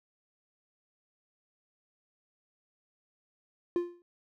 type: tone with exponential decay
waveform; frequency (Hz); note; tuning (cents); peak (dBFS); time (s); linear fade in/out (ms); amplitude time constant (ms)
triangle; 349.2; F4; 0; -21; 3.76-4.02; 1; 55
effects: none